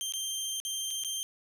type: tone with dropouts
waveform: 20% pulse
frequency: 3157 Hz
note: G7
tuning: 12 cents sharp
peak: -27 dBFS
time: 0.01-1.23 s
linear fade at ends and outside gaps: 0 ms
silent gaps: 0.123-0.137 / 0.601-0.65 / 0.905-0.909 / 1.037-1.047 s
effects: none